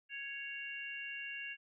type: harmonic tone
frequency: 554.4 Hz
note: C#5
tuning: in tune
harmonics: 3 / 4 / 5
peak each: -46 / -49 / -43 dBFS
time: 0.09-1.57 s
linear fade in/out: 50 ms
effects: none